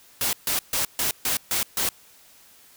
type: noise bursts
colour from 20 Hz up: white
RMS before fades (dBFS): -24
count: 7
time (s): 0.21-1.89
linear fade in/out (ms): 2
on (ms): 120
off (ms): 140
effects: white hiss -53 dBFS RMS until 2.76 s